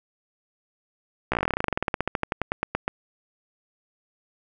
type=slowing click train; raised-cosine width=0.5 ms; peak=-8 dBFS; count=30; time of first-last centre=1.32-2.879 s; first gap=15 ms; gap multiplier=1.08; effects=none